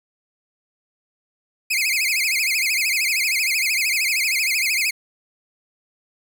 sawtooth tone with vibrato, 2318 Hz, D7, 23 cents flat, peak -15 dBFS, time 1.7-4.91 s, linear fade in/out 10 ms, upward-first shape sine, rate 13 Hz, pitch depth 200 cents each way, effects none

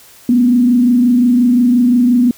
sine tone with frequency modulation, 244.6 Hz, B3, 16 cents flat, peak -7 dBFS, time 0.29-2.31 s, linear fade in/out 2 ms, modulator 25.7 Hz, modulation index 0.51, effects white hiss -42 dBFS RMS until 2.37 s

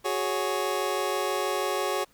25% pulse chord, F# suspended second, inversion none, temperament just, 370 / 416.2 / 555 Hz, F#4 / G#4 / C#5, 0 / +4 / +2 cents, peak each -27 dBFS, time 0.04-2.05 s, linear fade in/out 20 ms, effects pink hiss -62 dBFS RMS until 2.13 s

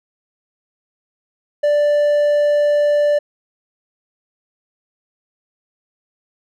triangle tone, 587.3 Hz, D5, in tune, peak -10 dBFS, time 1.63-3.19 s, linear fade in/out 10 ms, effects none

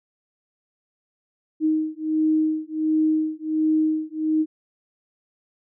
sine beating tone pair, 311.8 / 313.2 Hz, D#4 / D#4, +4 / +11 cents, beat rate 1.4 Hz, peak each -22 dBFS, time 1.6-4.46 s, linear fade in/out 50 ms, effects none

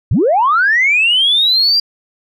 sine linear sweep, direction up, 70.7 to 4804 Hz, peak -8 dBFS, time 0.11-1.8 s, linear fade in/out 5 ms, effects tanh soft clip ceiling -4 dBFS

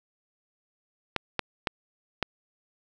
clicks, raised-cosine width 0.3 ms, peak -9 dBFS, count 4, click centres 1.163 / 1.393 / 1.672 / 2.227 s, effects none

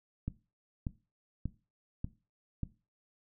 click train, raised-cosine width 5 ms, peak -22 dBFS, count 5, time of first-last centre 0.28-2.633 s, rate 1.7 Hz, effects noise-tail reverb RT60 0.3 s tail -17 dB re dry

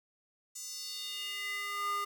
square tone with high-pass filter sweep, 406.1 Hz, G#4, 39 cents flat, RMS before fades -38 dBFS, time 0.55-2.05 s, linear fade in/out 10 ms, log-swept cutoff 7000 to 990 Hz, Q 3.3, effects 11-bit

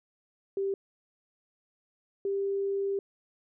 sine tone pair in turn, 392 / 395.2 Hz, G4 / G4, 0 / +14 cents, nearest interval unison, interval 14 cents, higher second, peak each -27 dBFS, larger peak neither, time 0.57-0.74 / 2.25-2.99 s, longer second, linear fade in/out 2 ms, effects none

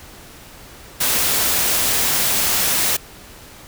white noise, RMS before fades -18 dBFS, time 1-2.97 s, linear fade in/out 10 ms, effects pink hiss -41 dBFS RMS until 3.67 s

